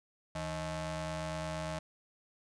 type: ring-modulated tone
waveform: sawtooth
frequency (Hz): 233.1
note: A#3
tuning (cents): 0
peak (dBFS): -29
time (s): 0.35-1.79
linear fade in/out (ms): 5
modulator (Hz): 394
effects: resampled to 22050 Hz